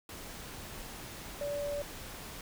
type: tone in noise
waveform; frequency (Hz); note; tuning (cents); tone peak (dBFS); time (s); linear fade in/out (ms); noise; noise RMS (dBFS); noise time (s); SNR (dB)
sine; 577; D5; -31; -33; 1.41-1.82; 2; pink; -45; 0.09-2.41; +9
effects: none